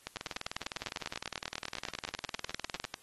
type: two click trains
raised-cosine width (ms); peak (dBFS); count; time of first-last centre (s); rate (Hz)
0.2; -20 / -19; 54 / 30; 0.16-2.85 / 0.07-2.941; 19.7 / 10.1
effects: white hiss -61 dBFS RMS until 3.02 s + AAC 32 kbps